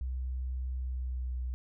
sine tone with pitch glide, 63.7 to 62.32 Hz, C2 to B1, -46 to +16 cents, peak -32 dBFS, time 0.01-1.54 s, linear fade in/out 0 ms, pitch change -38 cents, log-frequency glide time 0.79-1.39 s, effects none

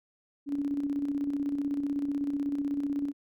sine tone with tremolo, 284.3 Hz, C#4, 44 cents sharp, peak -26 dBFS, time 0.46-3.13 s, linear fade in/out 50 ms, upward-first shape square, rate 16 Hz, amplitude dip 45%, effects none

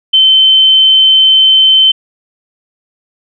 sine tone, 3081 Hz, G7, 31 cents flat, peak -3 dBFS, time 0.13-1.92 s, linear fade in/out 10 ms, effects none

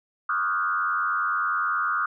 sine tone with frequency modulation, 1317 Hz, E6, 2 cents flat, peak -22 dBFS, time 0.29-2.06 s, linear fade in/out 5 ms, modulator 89.4 Hz, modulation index 1.9, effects none

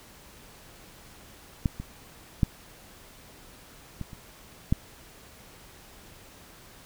clicks, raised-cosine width 5 ms, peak -11 / -22 / -8 / -21 / -29 / -9 dBFS, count 6, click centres 1.658 / 1.8 / 2.432 / 4.013 / 4.132 / 4.725 s, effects pink hiss -51 dBFS RMS until 6.85 s

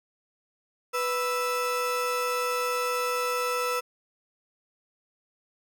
35% pulse tone pair together, 493.9 / 1318.6 Hz, B4 / E6, 0 / 0 cents, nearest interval octave + perfect fourth, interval 1700 cents, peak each -27 dBFS, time 0.93-3.81 s, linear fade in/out 20 ms, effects none

